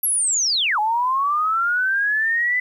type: linear two-way sweep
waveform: sine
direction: down then up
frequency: 11610 to 830.6 to 2013 Hz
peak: -17 dBFS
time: 0.03-2.6 s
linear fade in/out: 5 ms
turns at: 0.79 s
effects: 9-bit